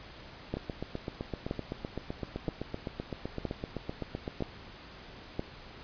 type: two click trains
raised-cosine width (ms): 2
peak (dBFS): -18 / -21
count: 6 / 31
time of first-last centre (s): 0.54-5.394 / 0.57-4.406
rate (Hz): 1.03 / 7.82
effects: pink hiss -49 dBFS RMS until 5.83 s + resampled to 11025 Hz